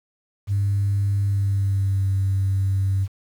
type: tone with pitch glide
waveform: sine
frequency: 100 to 96.82 Hz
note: G2 to G2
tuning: +35 to -21 cents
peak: -17 dBFS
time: 0.47-3.08 s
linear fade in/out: 50 ms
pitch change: -56 cents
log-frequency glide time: 1.27-2.07 s
effects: tanh soft clip ceiling -14 dBFS + 8-bit